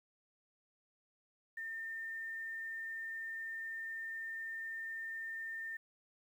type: tone with quantisation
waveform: sine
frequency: 1808 Hz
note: A6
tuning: 47 cents sharp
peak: -40 dBFS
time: 1.57-5.77 s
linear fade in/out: 5 ms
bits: 11
effects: none